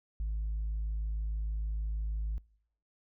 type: tone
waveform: sine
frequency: 53.2 Hz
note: G#1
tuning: 42 cents sharp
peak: -29 dBFS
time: 0.2-2.38 s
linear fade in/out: 0 ms
effects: noise-tail reverb RT60 0.7 s tail -26 dB re dry + tanh soft clip ceiling -29 dBFS